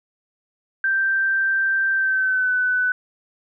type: tone with pitch glide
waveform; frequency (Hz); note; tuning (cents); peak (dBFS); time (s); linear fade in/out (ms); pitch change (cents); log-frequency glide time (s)
sine; 1568 to 1499.8; G6 to F#6; 0 to +23; -17; 0.84-2.92; 2; -77; 1.93-2.54
effects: none